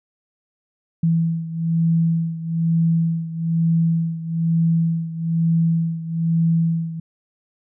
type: beating tone pair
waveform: sine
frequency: 164.81 / 165.91 Hz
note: E3 / E3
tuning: 0 / +11 cents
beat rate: 1.1 Hz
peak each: -18 / -22 dBFS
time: 1.03-7 s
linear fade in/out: 5 ms
effects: none